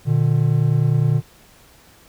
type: tone pair together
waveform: triangle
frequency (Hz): 120 / 149.79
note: B2 / D3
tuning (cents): -49 / +35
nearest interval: major third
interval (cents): 384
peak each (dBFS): -15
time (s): 0.05-1.22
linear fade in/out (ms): 50
effects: pink hiss -50 dBFS RMS until 2.08 s